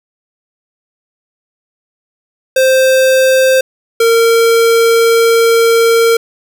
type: tone pair in turn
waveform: square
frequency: 523.3 / 459.5 Hz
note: C5 / A#4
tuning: 0 / -25 cents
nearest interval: major second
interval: 225 cents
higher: first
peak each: -7 dBFS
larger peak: neither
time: 2.56-3.61 / 4-6.17 s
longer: second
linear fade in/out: 5 ms
effects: none